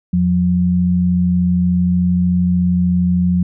sine tone pair together, 85.1 / 178.25 Hz, F2 / F3, -44 / +36 cents, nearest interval octave + minor second, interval 1280 cents, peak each -20 / -12 dBFS, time 0.13-3.43 s, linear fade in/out 5 ms, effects none

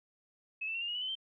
sine tone with pitch steps, 2585 / 2656 / 2729 / 2804 / 2882 / 2961 / 3042 / 3126 Hz, E7 / E7 / F7 / F7 / F#7 / F#7 / F#7 / G7, -34 / +12 / -41 / +6 / -46 / +1 / +47 / -6 cents, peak -34 dBFS, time 0.61-1.154 s, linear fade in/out 10 ms, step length 68 ms, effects none

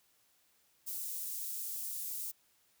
white high-pass noise, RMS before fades -40 dBFS, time 0.86-2.32 s, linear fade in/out 20 ms, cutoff 8600 Hz, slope 12 dB/octave, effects white hiss -71 dBFS RMS until 2.8 s

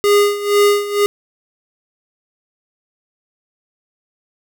square tone with tremolo, 409.3 Hz, G#4, 25 cents flat, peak -9 dBFS, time 0.04-1.06 s, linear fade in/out 0 ms, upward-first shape sine, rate 2.1 Hz, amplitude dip 80%, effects none

